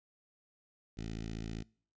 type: tone with notch filter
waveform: 10% pulse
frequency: 55.2 Hz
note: A1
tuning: 6 cents sharp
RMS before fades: -41 dBFS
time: 0.97-1.63 s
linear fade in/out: 10 ms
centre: 1000 Hz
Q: 0.58
effects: noise-tail reverb RT60 0.5 s tail -25 dB re dry + resampled to 16000 Hz